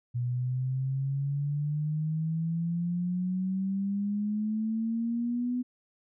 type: exponential sweep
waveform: sine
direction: up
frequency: 120.8 to 250 Hz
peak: -27 dBFS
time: 0.14-5.63 s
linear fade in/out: 20 ms
effects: none